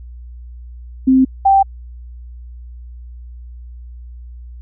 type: tone pair in turn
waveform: sine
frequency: 261.6 / 782.1 Hz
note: C4 / G5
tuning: 0 / -4 cents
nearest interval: octave + perfect fifth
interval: 1896 cents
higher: second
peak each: -7 dBFS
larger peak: neither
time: 1.07-1.25 / 1.45-1.63 s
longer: neither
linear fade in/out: 10 ms
effects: added 60 Hz sine -31 dBFS peak until 4.61 s